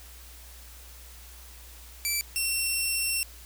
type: tone pair in turn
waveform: 10% pulse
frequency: 2326 / 2714 Hz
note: D7 / E7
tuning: -17 / +50 cents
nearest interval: minor third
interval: 267 cents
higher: second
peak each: -17 dBFS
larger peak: neither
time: 2.05-2.21 / 2.36-3.23 s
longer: second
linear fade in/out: 0 ms
effects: added 60 Hz sine -47 dBFS peak until 3.45 s + white hiss -50 dBFS RMS until 3.45 s